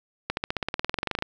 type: accelerating click train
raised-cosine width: 0.3 ms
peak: -10 dBFS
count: 19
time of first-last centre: 0.3-1.224 s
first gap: 71 ms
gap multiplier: 0.96
effects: none